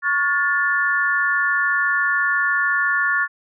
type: tone cluster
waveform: sine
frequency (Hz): 1113 / 1427 / 1753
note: C#6 / F6 / A6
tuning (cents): +7 / +37 / -7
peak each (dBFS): -24 / -21 / -19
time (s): 0.02-3.28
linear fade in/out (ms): 50
effects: none